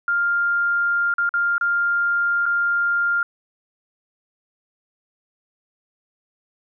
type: tone with dropouts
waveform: sine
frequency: 1400 Hz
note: F6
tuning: 4 cents sharp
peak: -17 dBFS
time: 0.08-3.23 s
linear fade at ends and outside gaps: 2 ms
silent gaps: 1.14-1.182 / 1.292-1.339 / 1.581-1.611 / 2.457-2.462 s
effects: none